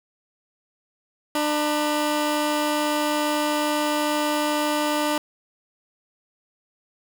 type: tone pair together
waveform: 15% pulse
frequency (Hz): 299 / 979.3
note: D4 / B5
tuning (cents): +31 / -15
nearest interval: octave + major sixth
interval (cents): 2054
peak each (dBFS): -15 / -25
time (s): 1.35-5.18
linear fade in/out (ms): 2
effects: none